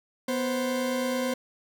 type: tone pair together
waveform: 40% pulse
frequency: 247 / 523.3 Hz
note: B3 / C5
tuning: 0 / 0 cents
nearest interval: octave + minor second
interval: 1300 cents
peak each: -28 dBFS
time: 0.28-1.34 s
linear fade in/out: 5 ms
effects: none